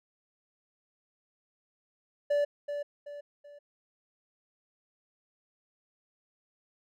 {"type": "tone with echo", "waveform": "triangle", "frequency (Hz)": 580, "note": "D5", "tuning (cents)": -22, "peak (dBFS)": -22, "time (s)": [2.3, 2.45], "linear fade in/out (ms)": 10, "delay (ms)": 380, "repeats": 3, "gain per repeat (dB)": -8, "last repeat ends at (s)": 3.59, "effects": []}